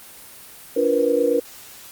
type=tone cluster; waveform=sine; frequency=289 / 344.9 / 475.4 / 504 Hz; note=D4 / F4 / A#4 / B4; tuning=-28 / -22 / +34 / +35 cents; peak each=-24 / -27 / -18 / -22 dBFS; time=0.76-1.4 s; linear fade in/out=10 ms; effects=white hiss -42 dBFS RMS until 1.91 s + Opus 24 kbps